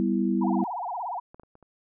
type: chord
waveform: sine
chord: E minor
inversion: first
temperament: equal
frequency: 196 / 246.9 / 329.6 Hz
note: G3 / B3 / E4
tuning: 0 / 0 / 0 cents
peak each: -25 / -27 / -27 dBFS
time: 0-0.64 s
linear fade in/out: 0 ms
type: tone with vibrato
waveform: sine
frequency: 830 Hz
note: G#5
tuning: 1 cent flat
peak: -29 dBFS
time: 0.41-1.2 s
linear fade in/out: 10 ms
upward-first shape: sine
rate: 17 Hz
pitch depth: 300 cents each way
type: clicks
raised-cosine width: 1 ms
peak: -33 / -31 / -40 / -39 / -39 dBFS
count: 5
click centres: 1.345 / 1.397 / 1.434 / 1.554 / 1.627 s
effects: none